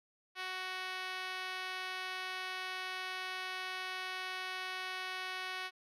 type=tone with band-pass filter; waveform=5% pulse; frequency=371.6 Hz; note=F#4; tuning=7 cents sharp; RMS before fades=-41 dBFS; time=0.35-5.71 s; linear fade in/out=50 ms; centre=1600 Hz; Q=0.57; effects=none